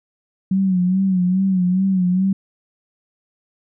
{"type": "tone with vibrato", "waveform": "sine", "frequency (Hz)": 186.2, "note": "F#3", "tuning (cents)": 11, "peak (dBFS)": -14, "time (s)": [0.51, 2.33], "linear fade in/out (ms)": 5, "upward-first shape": "sine", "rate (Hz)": 2.4, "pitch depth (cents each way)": 70, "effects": []}